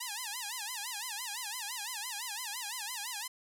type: tone with vibrato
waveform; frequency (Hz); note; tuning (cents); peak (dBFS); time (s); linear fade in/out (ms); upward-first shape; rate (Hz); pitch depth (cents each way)
5% pulse; 910; A#5; -42; -25; 0-3.28; 10; sine; 5.9; 210
effects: none